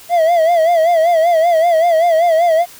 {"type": "tone with vibrato", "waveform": "triangle", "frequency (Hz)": 667, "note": "E5", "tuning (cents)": 20, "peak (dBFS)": -7, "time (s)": [0.09, 2.66], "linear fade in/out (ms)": 50, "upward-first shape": "sine", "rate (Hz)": 5.2, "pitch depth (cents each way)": 95, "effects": ["white hiss -39 dBFS RMS until 2.79 s"]}